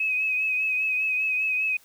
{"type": "tone with vibrato", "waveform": "sine", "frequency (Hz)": 2545, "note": "D#7", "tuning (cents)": 39, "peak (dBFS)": -22, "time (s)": [0, 1.77], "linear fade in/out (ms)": 5, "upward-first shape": "triangle", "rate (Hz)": 5, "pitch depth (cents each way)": 45, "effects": ["white hiss -57 dBFS RMS until 1.84 s"]}